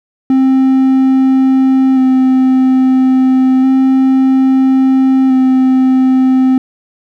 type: tone with vibrato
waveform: triangle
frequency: 261.9 Hz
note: C4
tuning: 2 cents sharp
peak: -4 dBFS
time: 0.3-6.58 s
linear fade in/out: 2 ms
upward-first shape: square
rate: 0.3 Hz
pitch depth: 13 cents each way
effects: none